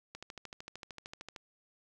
click train, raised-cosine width 0.2 ms, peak -27 dBFS, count 17, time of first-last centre 0.15-1.362 s, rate 13.2 Hz, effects 10-bit

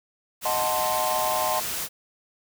white noise, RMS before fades -30 dBFS, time 0.41-1.89 s, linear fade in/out 50 ms
triangle chord, D# diminished seventh, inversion none, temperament equal, 622.3 / 740 / 880 / 1046.5 Hz, D#5 / F#5 / A5 / C6, 0 / 0 / 0 / 0 cents, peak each -27 dBFS, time 0.45-1.6 s, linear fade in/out 5 ms
effects none

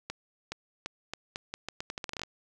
accelerating click train, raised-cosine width 0.2 ms, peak -18 dBFS, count 17, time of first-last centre 0.1-2.235 s, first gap 420 ms, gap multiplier 0.81, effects none

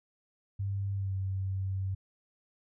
sine tone with pitch glide, 98.8 to 95.77 Hz, G2 to G2, +14 to -40 cents, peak -30 dBFS, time 0.59-1.95 s, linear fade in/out 10 ms, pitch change -54 cents, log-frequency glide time 0.95-1.13 s, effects none

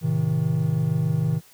triangle chord, A diminished, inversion none, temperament just, 110 / 132 / 158.4 Hz, A2 / C3 / Eb3, 0 / +16 / +31 cents, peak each -25 / -23 / -20 dBFS, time 0.01-1.41 s, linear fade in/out 50 ms, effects white hiss -53 dBFS RMS until 1.53 s + high-pass 60 Hz 12 dB/octave

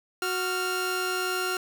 sawtooth tone pair together, 368.4 / 1391 Hz, F#4 / F6, -7 / -7 cents, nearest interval octave + major seventh, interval 2300 cents, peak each -26 / -25 dBFS, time 0.22-1.57 s, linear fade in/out 2 ms, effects none

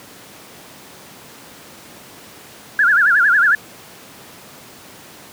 sine tone with vibrato, 1546 Hz, G6, 24 cents flat, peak -10 dBFS, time 2.79-3.55 s, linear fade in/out 2 ms, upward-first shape sine, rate 11 Hz, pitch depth 200 cents each way, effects pink hiss -40 dBFS RMS until 5.32 s + high-pass 150 Hz 12 dB/octave

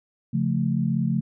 sine chord, Db augmented, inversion none, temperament equal, 138.59 / 174.61 / 220 Hz, Db3 / F3 / A3, 0 / 0 / 0 cents, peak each -25 dBFS, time 0.33-1.21 s, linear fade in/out 10 ms, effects none

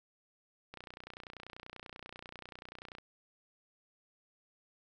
click train, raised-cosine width 0.3 ms, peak -30 dBFS, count 69, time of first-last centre 0.74-2.984 s, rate 30.3 Hz, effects none

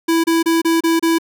square tone bursts, 330 Hz, E4, 2 cents sharp, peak -13 dBFS, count 6, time 0.08-1.185 s, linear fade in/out 10 ms, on 160 ms, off 29 ms, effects none

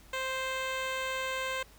10% pulse tone with notch filter, 523.3 Hz, C5, in tune, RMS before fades -34 dBFS, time 0.13-1.63 s, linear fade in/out 5 ms, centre 11000 Hz, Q 0.71, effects added 50 Hz sine -56 dBFS peak until 1.78 s + pink hiss -58 dBFS RMS until 1.78 s

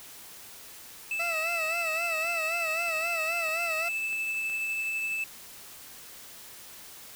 triangle tone with tremolo, 2628 Hz, E7, 6 cents flat, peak -26 dBFS, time 1.11-5.24 s, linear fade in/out 2 ms, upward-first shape triangle, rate 12 Hz, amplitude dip 25%
20% pulse tone with vibrato, 659 Hz, E5, 1 cent flat, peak -27 dBFS, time 1.19-3.89 s, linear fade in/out 10 ms, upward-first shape sine, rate 3.8 Hz, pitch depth 85 cents each way
clicks, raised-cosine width 0.3 ms, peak -32 dBFS, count 8, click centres 2.247 / 2.884 / 2.969 / 3.01 / 3.062 / 3.485 / 4.129 / 4.498 s
effects white hiss -47 dBFS RMS until 7.15 s

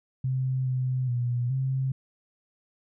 sine tone with pitch steps, 130.3 / 128.4 / 121.7 / 132.5 Hz, C3 / C3 / B2 / C3, -7 / -32 / -25 / +22 cents, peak -24 dBFS, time 0.24-1.92 s, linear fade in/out 5 ms, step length 420 ms, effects none

